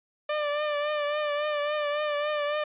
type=tone with vibrato; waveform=sawtooth; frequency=593 Hz; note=D5; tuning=17 cents sharp; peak=-22 dBFS; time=0.29-2.64 s; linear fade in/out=5 ms; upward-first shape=triangle; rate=3.6 Hz; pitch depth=45 cents each way; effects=resampled to 8000 Hz